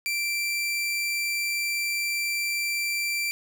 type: tone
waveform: sawtooth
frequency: 2349 Hz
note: D7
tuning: in tune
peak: -22 dBFS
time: 0.06-3.31 s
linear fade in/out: 0 ms
effects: none